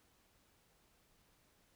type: silence
effects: pink hiss -72 dBFS RMS until 1.75 s